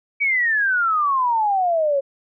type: exponential sweep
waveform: sine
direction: down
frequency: 2300 to 540 Hz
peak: -16 dBFS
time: 0.2-2.01 s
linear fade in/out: 20 ms
effects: none